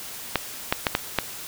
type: clicks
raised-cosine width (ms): 0.3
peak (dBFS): -3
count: 5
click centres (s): 0.357 / 0.725 / 0.868 / 0.951 / 1.187
effects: white hiss -37 dBFS RMS until 1.47 s